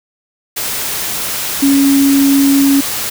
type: tone in noise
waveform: sine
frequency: 277.2 Hz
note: C#4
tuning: in tune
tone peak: -7 dBFS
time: 1.62-2.81 s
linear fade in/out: 10 ms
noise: white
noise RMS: -19 dBFS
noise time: 0.56-3.1 s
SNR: +9 dB
effects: none